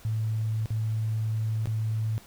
sine tone with dropouts, 110 Hz, A2, in tune, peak -25 dBFS, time 0.05-2.18 s, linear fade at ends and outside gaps 0 ms, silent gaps 0.658-0.705 / 1.657-1.672 s, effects pink hiss -52 dBFS RMS until 2.26 s

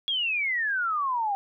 sine exponential sweep, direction down, 3360 to 781 Hz, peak -24 dBFS, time 0.08-1.35 s, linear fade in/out 0 ms, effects none

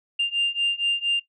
sine beating tone pair, 2794 / 2798.3 Hz, F7 / F7, 0 / +3 cents, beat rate 4.3 Hz, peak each -23 / -22 dBFS, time 0.19-1.2 s, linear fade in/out 10 ms, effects noise-tail reverb RT60 0.1 s tail -17 dB re dry + tanh soft clip ceiling -16 dBFS

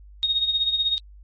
sine tone with tremolo, 3729 Hz, A#7, in tune, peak -17 dBFS, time 0.23-0.98 s, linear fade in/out 0 ms, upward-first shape sine, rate 16 Hz, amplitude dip 65%, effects added 50 Hz sine -43 dBFS peak until 1.23 s + MP3 32 kbps

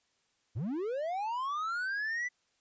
triangle linear sweep, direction up, 86.2 to 2000 Hz, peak -30 dBFS, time 0.55-2.29 s, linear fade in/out 20 ms, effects white hiss -74 dBFS RMS until 2.6 s + resampled to 16000 Hz

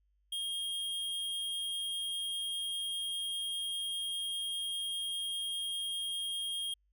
square tone, 3241 Hz, G#7, 43 cents flat, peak -35 dBFS, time 0.32-6.74 s, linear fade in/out 5 ms, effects added 50 Hz sine -70 dBFS peak until 6.92 s

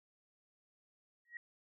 sine tone with exponential growth, 1900 Hz, A#6, 33 cents sharp, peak -39 dBFS, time 1.25-1.37 s, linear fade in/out 2 ms, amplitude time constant 24 ms, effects none

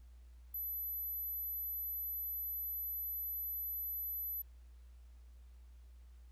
sine tone, 11990 Hz, F#9, 22 cents sharp, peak -38 dBFS, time 0.54-4.42 s, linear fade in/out 5 ms, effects added 60 Hz sine -54 dBFS peak until 6.31 s + pink hiss -75 dBFS RMS until 6.31 s

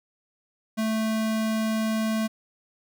square tone, 220 Hz, A3, in tune, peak -24 dBFS, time 0.77-2.28 s, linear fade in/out 20 ms, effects none

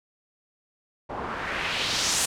white noise with low-pass filter sweep, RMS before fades -28 dBFS, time 1.09-2.26 s, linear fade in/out 10 ms, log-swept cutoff 750 to 8900 Hz, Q 1.6, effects none

